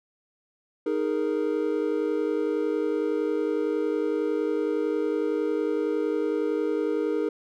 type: chord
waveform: triangle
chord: D# suspended fourth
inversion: none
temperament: equal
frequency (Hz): 311.1 / 415.3 / 466.2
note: D#4 / G#4 / A#4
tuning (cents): 0 / 0 / 0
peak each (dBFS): -26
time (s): 0.86-7.29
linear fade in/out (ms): 5
effects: none